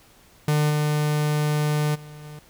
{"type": "tone with level steps", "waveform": "45% pulse", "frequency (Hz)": 150, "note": "D3", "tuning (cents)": 37, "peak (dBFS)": [-18, -20, -39, -37], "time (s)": [0.48, 2.39], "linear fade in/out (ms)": 2, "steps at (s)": [0.69, 1.94, 2.23], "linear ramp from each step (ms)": 20, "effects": ["pink hiss -54 dBFS RMS until 2.49 s"]}